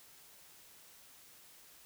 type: silence
effects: white hiss -59 dBFS RMS until 1.85 s